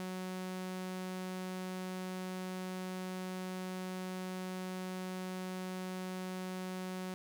sawtooth tone, 185 Hz, F#3, in tune, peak -35 dBFS, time 0-7.14 s, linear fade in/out 0 ms, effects none

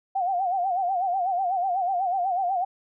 sine tone with vibrato, 740 Hz, F#5, in tune, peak -22 dBFS, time 0.15-2.65 s, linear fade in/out 10 ms, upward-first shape sine, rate 8.1 Hz, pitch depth 110 cents each way, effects none

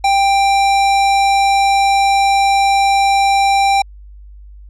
sine tone with sample-and-hold, 790 Hz, G5, 13 cents sharp, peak -9 dBFS, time 0.04-3.82 s, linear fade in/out 5 ms, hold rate 3150 Hz, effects added 50 Hz sine -34 dBFS peak until 4.69 s + low-pass 7000 Hz 12 dB/octave

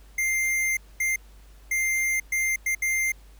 square tone bursts at uneven times, 2099 Hz, C7, 5 cents sharp, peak -23 dBFS, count 6, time 0.18-0.77 / 1-1.16 / 1.71-2.2 / 2.32-2.56 / 2.66-2.75 / 2.82-3.12 s, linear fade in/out 5 ms, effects added 50 Hz sine -47 dBFS peak until 3.39 s + pink hiss -58 dBFS RMS until 3.39 s

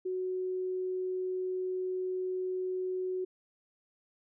sine tone, 370 Hz, F#4, in tune, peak -31 dBFS, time 0.05-3.25 s, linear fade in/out 10 ms, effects none

